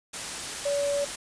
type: tone in noise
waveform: sine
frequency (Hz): 570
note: C#5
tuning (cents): +48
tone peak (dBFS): -24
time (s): 0.65-1.05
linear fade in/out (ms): 10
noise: white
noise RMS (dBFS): -34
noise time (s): 0.13-1.16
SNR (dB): +7
effects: resampled to 22050 Hz